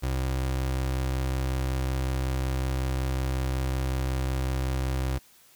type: tone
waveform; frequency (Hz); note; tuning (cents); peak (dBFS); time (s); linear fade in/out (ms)
30% pulse; 65.41; C2; 0; -23; 0.02-5.19; 20
effects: white hiss -57 dBFS RMS until 5.55 s